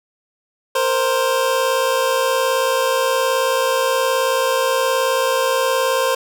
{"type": "tone pair together", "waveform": "25% pulse", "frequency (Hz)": [466.2, 525], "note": ["A#4", "C5"], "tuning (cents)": [0, 6], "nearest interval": "major second", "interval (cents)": 206, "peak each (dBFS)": [-18, -13], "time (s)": [0.75, 6.15], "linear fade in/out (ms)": 5, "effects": []}